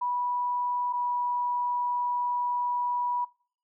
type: tone pair in turn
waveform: sine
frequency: 980 / 975.8 Hz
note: B5 / B5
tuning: -14 / -21 cents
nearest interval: unison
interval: 7 cents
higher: first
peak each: -26 dBFS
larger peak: neither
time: 0.01-0.93 / 0.93-3.25 s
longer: second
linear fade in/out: 10 ms
effects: noise-tail reverb RT60 0.5 s tail -24 dB re dry